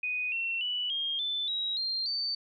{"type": "tone with pitch steps", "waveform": "sine", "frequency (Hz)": [2489, 2714, 2960, 3228, 3520, 3839, 4186, 4565], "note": ["D#7", "E7", "F#7", "G#7", "A7", "B7", "C8", "D8"], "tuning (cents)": [0, 50, 0, -50, 0, -50, 0, -50], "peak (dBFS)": -29, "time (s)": [0.03, 2.35], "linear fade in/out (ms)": 5, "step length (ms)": 290, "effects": []}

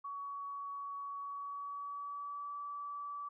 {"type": "tone with pitch glide", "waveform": "sine", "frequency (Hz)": [1126, 1153.7], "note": ["C#6", "D6"], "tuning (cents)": [27, -31], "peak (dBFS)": -40, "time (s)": [0.04, 3.29], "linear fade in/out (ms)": 10, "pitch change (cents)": 42, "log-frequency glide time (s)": [1.17, 2.56], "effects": []}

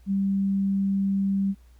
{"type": "tone", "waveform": "sine", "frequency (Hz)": 196, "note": "G3", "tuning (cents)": 0, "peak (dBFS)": -21, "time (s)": [0.06, 1.55], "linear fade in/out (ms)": 50, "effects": ["added 60 Hz sine -50 dBFS peak until 1.79 s", "pink hiss -65 dBFS RMS until 1.79 s"]}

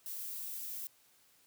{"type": "noise", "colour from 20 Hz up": "violet", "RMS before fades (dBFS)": -42, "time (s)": [0.06, 0.87], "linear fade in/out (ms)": 0, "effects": ["white hiss -67 dBFS RMS until 1.46 s", "high-pass 60 Hz 12 dB/octave"]}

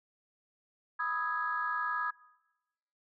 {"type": "chord", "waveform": "sine", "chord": "E major seventh", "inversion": "second", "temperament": "equal with one note detuned", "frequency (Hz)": [987.8, 1244.5, 1304.1, 1661.2], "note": ["B5", "D#6", "E6", "G#6"], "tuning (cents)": [0, 0, -19, 0], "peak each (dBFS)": [-38, -34, -40, -34], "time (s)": [0.99, 2.11], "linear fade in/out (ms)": 10, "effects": ["noise-tail reverb RT60 1.0 s tail -22 dB re dry", "tanh soft clip ceiling -20 dBFS"]}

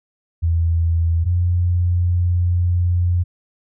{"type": "tone pair in turn", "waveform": "sine", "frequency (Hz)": [83.3, 88.19], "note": ["E2", "F2"], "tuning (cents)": [19, 17], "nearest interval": "minor second", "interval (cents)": 98, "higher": "second", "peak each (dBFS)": -14, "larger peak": "neither", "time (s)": [[0.42, 1.25], [1.25, 3.24]], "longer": "second", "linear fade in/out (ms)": 20, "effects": []}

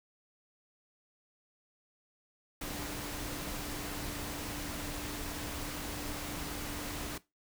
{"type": "tone in noise", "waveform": "sine", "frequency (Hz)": 293.7, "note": "D4", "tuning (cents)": 0, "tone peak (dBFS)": -44, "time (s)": [2.61, 7.18], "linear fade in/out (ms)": 5, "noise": "pink", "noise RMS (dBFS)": -40, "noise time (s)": [2.61, 7.18], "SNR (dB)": -7, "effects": ["noise-tail reverb RT60 0.2 s tail -17 dB re dry"]}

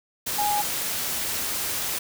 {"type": "tone in noise", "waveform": "sine", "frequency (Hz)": 828, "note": "G#5", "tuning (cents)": -5, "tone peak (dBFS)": -22, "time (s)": [0.38, 0.62], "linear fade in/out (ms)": 10, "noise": "white", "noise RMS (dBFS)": -28, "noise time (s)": [0.26, 1.99], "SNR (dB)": 3, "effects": []}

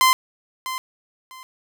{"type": "tone with echo", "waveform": "sawtooth", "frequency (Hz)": 1036, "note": "C6", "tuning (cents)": -17, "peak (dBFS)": -9, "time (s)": [0.01, 0.13], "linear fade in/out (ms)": 0, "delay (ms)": 650, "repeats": 2, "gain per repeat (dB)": -13, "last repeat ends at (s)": 1.43, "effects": []}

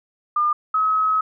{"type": "tone pair in turn", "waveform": "sine", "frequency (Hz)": [1206, 1279.1], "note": ["D6", "D#6"], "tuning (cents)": [46, 47], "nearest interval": "minor second", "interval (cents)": 101, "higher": "second", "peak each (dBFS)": -16, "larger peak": "neither", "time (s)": [[0.36, 0.53], [0.74, 1.21]], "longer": "second", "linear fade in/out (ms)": 5, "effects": []}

